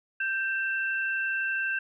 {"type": "tone pair together", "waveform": "sine", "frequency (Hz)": [1568, 2687], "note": ["G6", "E7"], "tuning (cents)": [0, 33], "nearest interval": "major sixth", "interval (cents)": 933, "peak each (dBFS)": [-27, -33], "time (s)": [0.2, 1.79], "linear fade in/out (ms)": 5, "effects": []}